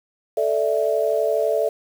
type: chord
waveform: sine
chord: A suspended fourth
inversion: none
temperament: equal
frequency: 440 / 587.3 / 659.3 Hz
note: A4 / D5 / E5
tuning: 0 / 0 / 0 cents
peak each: -22 dBFS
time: 0.37-1.69 s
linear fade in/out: 5 ms
effects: 7-bit